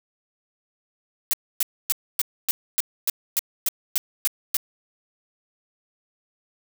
blue noise bursts, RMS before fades -21 dBFS, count 12, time 1.31-4.568 s, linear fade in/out 0 ms, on 24 ms, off 270 ms, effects none

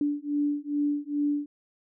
sine beating tone pair, 290 / 292.4 Hz, D4 / D4, -22 / -7 cents, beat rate 2.4 Hz, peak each -28 dBFS, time 0.01-1.46 s, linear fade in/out 2 ms, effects none

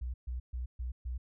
sine tone bursts, 61.74 Hz, B1, in tune, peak -34 dBFS, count 5, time 0.01-1.18 s, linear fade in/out 10 ms, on 130 ms, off 130 ms, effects none

